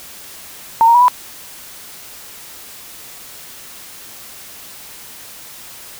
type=tone with pitch steps; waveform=sine; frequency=909 / 932 / 972 / 992 Hz; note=A#5 / A#5 / B5 / B5; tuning=-44 / -1 / -28 / +7 cents; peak=-6 dBFS; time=0.81-1.082 s; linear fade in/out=0 ms; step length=68 ms; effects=white hiss -36 dBFS RMS until 5.99 s